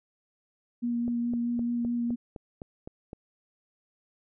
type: tone with vibrato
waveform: sine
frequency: 237.9 Hz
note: A#3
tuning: 35 cents sharp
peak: -26 dBFS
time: 0.82-2.16 s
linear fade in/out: 20 ms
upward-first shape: sine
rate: 4.7 Hz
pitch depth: 12 cents each way
type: click train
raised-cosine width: 2 ms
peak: -26 dBFS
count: 9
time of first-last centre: 1.08-3.131 s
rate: 3.9 Hz
effects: none